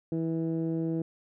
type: tone with low-pass filter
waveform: 15% pulse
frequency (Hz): 163.2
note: E3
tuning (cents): -17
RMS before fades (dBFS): -30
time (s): 0.12-1.02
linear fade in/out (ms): 2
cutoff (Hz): 350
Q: 1.5
effects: none